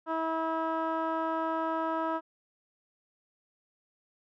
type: tone with low-pass filter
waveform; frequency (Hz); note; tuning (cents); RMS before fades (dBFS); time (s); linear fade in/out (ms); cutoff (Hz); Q
15% pulse; 323.6; E4; -32; -31; 0.06-2.21; 50; 1300; 1.8
effects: none